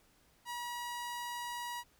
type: tone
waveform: sawtooth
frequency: 962 Hz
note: B5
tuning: 46 cents flat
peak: -35 dBFS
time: 0.45-1.84 s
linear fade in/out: 50 ms
effects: pink hiss -68 dBFS RMS until 1.99 s